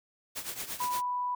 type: noise with tremolo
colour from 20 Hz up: white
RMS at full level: -35 dBFS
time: 0.35-1.02 s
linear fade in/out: 20 ms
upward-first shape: triangle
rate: 8.7 Hz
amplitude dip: 80%
type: tone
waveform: sine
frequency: 987.8 Hz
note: B5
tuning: in tune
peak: -29 dBFS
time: 0.8-1.35 s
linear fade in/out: 5 ms
effects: none

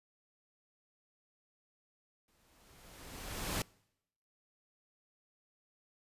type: noise with exponential growth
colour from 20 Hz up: pink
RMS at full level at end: -34 dBFS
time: 2.28-3.62 s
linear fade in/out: 2 ms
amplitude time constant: 290 ms
effects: noise-tail reverb RT60 0.8 s tail -25 dB re dry + resampled to 32000 Hz

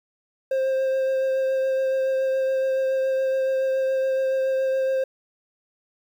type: tone with vibrato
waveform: triangle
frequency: 529 Hz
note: C5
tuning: 19 cents sharp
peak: -18 dBFS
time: 0.51-5.04 s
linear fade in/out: 5 ms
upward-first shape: triangle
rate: 7.1 Hz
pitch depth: 13 cents each way
effects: 9-bit

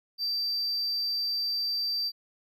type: tone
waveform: triangle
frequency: 4674 Hz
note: D8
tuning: 9 cents flat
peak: -25 dBFS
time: 0.18-2.12 s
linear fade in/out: 50 ms
effects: tanh soft clip ceiling -22 dBFS

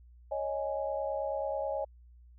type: chord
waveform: sine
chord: C# suspended second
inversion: none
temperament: just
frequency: 554.4 / 623.7 / 831.5 Hz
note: C#5 / D#5 / G#5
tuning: 0 / +4 / +2 cents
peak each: -34 / -35 / -38 dBFS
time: 0.31-1.85 s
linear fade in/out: 10 ms
effects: added 60 Hz sine -53 dBFS peak until 2.38 s

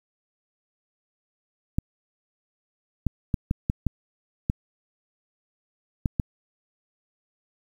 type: clicks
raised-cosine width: 5 ms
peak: -10 dBFS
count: 9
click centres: 1.785 / 3.067 / 3.342 / 3.511 / 3.699 / 3.867 / 4.499 / 6.058 / 6.198 s
effects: 8-bit

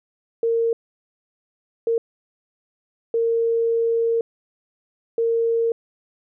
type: tone bursts at uneven times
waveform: sine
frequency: 460 Hz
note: A#4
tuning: 23 cents flat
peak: -17 dBFS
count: 4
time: 0.43-0.73 / 1.87-1.98 / 3.14-4.21 / 5.18-5.72 s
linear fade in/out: 2 ms
effects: none

